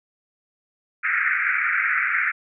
white band-pass noise, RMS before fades -22 dBFS, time 1.03-2.32 s, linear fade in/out 20 ms, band 1300 to 2300 Hz, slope 96 dB/octave, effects none

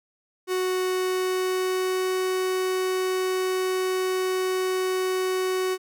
45% pulse tone with pitch glide, 370 to 372.4 Hz, F#4 to F#4, 0 to +11 cents, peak -23 dBFS, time 0.47-5.78 s, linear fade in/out 50 ms, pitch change +11 cents, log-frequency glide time 0.84-2.11 s, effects none

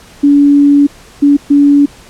sine tone bursts at uneven times, 285.7 Hz, D4, 48 cents flat, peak -3 dBFS, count 3, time 0.23-0.87 / 1.22-1.37 / 1.5-1.86 s, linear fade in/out 10 ms, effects pink hiss -38 dBFS RMS until 2.09 s + low-pass 10000 Hz 12 dB/octave

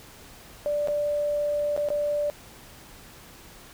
sine tone with dropouts, 587.3 Hz, D5, in tune, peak -23 dBFS, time 0.66-2.3 s, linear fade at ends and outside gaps 0 ms, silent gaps 0.874-0.884 / 1.764-1.776 / 1.887-1.903 s, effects pink hiss -48 dBFS RMS until 3.73 s

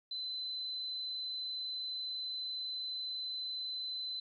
sine tone, 4037 Hz, B7, 37 cents sharp, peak -37 dBFS, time 0.11-4.2 s, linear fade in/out 5 ms, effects 13-bit

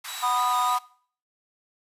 pink high-pass noise, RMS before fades -37 dBFS, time 0.04-0.79 s, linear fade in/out 10 ms, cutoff 790 Hz, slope 48 dB/octave
sawtooth tone with vibrato, 3799 Hz, A#7, 32 cents sharp, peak -33 dBFS, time 0.08-0.75 s, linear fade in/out 2 ms, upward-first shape square, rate 3.3 Hz, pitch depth 43 cents each way
sine chord, B major, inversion second, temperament just, 740.8 / 987.8 / 1234.7 Hz, F#5 / B5 / D#6, +2 / 0 / -14 cents, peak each -28 / -25 / -25 dBFS, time 0.22-0.79 s, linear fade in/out 20 ms
effects noise-tail reverb RT60 0.5 s tail -20 dB re dry + resampled to 32000 Hz

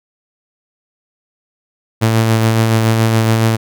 sawtooth tone with tremolo, 112.2 Hz, A2, 34 cents sharp, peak -5 dBFS, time 2.01-3.57 s, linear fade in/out 20 ms, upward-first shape sine, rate 7.1 Hz, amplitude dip 30%, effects none

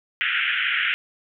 pink band-pass noise, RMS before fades -23 dBFS, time 0.21-0.94 s, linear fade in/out 0 ms, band 1400 to 3200 Hz, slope 96 dB/octave, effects none

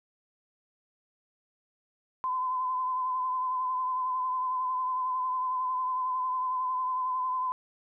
sine tone with vibrato, 1020 Hz, C6, 44 cents flat, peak -27 dBFS, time 2.24-7.52 s, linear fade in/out 0 ms, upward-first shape sine, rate 11 Hz, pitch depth 29 cents each way, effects none

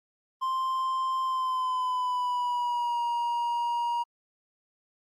triangle tone with pitch glide, 1046.5 to 948.6 Hz, C6 to A#5, 0 to +30 cents, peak -24 dBFS, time 0.41-4.04 s, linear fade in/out 20 ms, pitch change -170 cents, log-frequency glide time 1.23-3.01 s, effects Opus 32 kbps

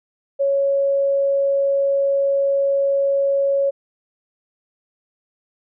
sine tone, 554.4 Hz, C#5, in tune, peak -15 dBFS, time 0.39-3.71 s, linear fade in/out 20 ms, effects none

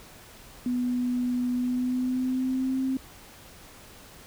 sine tone with pitch glide, 247.1 to 263.3 Hz, B3 to C4, +1 to +11 cents, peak -24 dBFS, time 0.66-2.97 s, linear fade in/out 2 ms, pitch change +110 cents, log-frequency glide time 1.54-2.82 s, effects pink hiss -49 dBFS RMS until 4.26 s

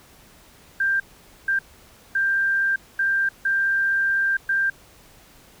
sine tone bursts at uneven times, 1584 Hz, G6, 18 cents sharp, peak -18 dBFS, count 6, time 0.8-1 / 1.48-1.59 / 2.15-2.76 / 2.99-3.29 / 3.45-4.37 / 4.49-4.7 s, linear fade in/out 5 ms, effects pink hiss -51 dBFS RMS until 5.6 s

